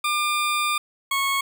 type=tone pair in turn; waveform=20% pulse; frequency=1200 / 1098.7 Hz; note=D6 / C#6; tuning=+37 / -16 cents; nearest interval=major second; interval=153 cents; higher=first; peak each=-16 dBFS; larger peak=neither; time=0.04-0.78 / 1.11-1.41 s; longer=first; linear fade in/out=5 ms; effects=none